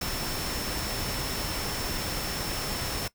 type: tone in noise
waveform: sine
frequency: 5360 Hz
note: E8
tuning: 28 cents sharp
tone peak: -36 dBFS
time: 0.01-3.08 s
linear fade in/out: 5 ms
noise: pink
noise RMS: -32 dBFS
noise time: 0.01-3.08 s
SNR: -7 dB
effects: noise-tail reverb RT60 0.1 s tail -19 dB re dry